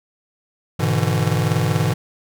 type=chord; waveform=square; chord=E dominant seventh; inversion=first; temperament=just; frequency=103.01 / 123.61 / 148.33 / 164.81 Hz; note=G#2 / B2 / D3 / E3; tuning=-14 / +2 / +18 / 0 cents; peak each=-23 dBFS; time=0.79-1.94 s; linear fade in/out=10 ms; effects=none